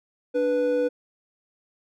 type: tone pair together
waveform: triangle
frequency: 292.7 / 492.6 Hz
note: D4 / B4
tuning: -6 / -5 cents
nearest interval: major sixth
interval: 901 cents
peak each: -26 / -19 dBFS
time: 0.34-0.89 s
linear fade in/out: 20 ms
effects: none